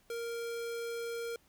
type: tone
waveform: square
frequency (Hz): 466.2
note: A#4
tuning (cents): 0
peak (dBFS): -37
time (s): 0.1-1.36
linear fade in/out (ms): 2
effects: pink hiss -68 dBFS RMS until 1.48 s